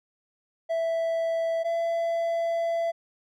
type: tone pair in turn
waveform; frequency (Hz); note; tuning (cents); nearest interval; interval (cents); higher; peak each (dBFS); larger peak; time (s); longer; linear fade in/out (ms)
triangle; 660 / 670.8; E5 / E5; +2 / +30; unison; 28; second; -22; neither; 0.69-1.64 / 1.64-2.92; second; 20
effects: none